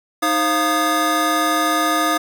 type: tone cluster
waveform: square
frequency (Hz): 311.5 / 532 / 696 / 1230 / 1698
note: D#4 / C5 / F5 / D#6 / G#6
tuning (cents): +2 / +29 / -6 / -20 / +38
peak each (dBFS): -23 / -29 / -23 / -20 / -27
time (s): 0.22-2.18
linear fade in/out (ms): 10
effects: none